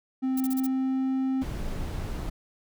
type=tone with pitch glide; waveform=triangle; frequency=261.6 to 263.7 Hz; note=C4 to C4; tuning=0 to +14 cents; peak=-22 dBFS; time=0.22-1.44 s; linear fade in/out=20 ms; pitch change=+14 cents; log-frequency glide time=0.35-1.14 s
type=noise bursts; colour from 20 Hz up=violet; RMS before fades=-36 dBFS; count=5; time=0.37-0.668 s; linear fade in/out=5 ms; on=34 ms; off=32 ms
type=noise; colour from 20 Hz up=brown; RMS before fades=-32 dBFS; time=1.41-2.3 s; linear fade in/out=10 ms
effects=none